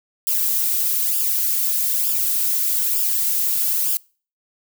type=noise with flanger; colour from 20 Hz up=violet; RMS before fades=-20 dBFS; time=0.27-3.97 s; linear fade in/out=0 ms; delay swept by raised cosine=0.48 to 3.18 ms; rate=1.1 Hz; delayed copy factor=-0.7; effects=noise-tail reverb RT60 0.4 s tail -25 dB re dry